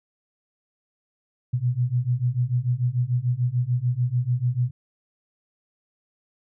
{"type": "beating tone pair", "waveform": "sine", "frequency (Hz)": [120, 126.8], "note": ["B2", "B2"], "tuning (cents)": [-49, 46], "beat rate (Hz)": 6.8, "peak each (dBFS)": [-24, -23], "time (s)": [1.53, 4.71], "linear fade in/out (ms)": 10, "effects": []}